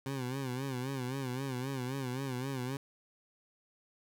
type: tone with vibrato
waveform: 20% pulse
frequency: 130.81 Hz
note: C3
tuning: in tune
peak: -30 dBFS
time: 0.06-2.77 s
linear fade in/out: 2 ms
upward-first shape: sine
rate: 3.8 Hz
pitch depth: 100 cents each way
effects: none